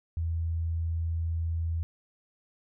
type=tone; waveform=sine; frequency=82.6 Hz; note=E2; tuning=4 cents sharp; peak=-27 dBFS; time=0.17-1.83 s; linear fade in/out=0 ms; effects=none